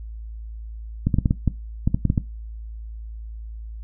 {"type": "clicks", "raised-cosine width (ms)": 5, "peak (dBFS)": -6, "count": 11, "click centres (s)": [1.07, 1.142, 1.186, 1.258, 1.309, 1.477, 1.875, 1.945, 2.053, 2.101, 2.178], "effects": ["noise-tail reverb RT60 0.2 s tail -17 dB re dry", "added 55 Hz sine -32 dBFS peak until 3.83 s"]}